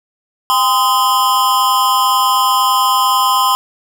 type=tone with amplitude modulation; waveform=square; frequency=1028 Hz; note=C6; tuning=31 cents flat; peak=-7 dBFS; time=0.5-3.55 s; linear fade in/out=0 ms; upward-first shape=sine; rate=229 Hz; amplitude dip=90%; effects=none